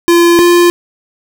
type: tone pair in turn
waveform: square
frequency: 342.8 / 348.2 Hz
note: F4 / F4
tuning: -32 / -5 cents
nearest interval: unison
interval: 27 cents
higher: second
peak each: -5 dBFS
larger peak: neither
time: 0.08-0.39 / 0.39-0.7 s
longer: neither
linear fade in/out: 0 ms
effects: none